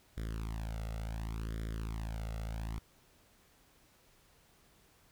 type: tone with flanger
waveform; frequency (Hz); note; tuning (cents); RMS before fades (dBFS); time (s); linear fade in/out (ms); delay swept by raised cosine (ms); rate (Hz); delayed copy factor
sawtooth; 55; A1; 0; -39; 0.17-2.79; 5; 0.56 to 1.49; 0.69; +1
effects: pink hiss -66 dBFS RMS until 5.11 s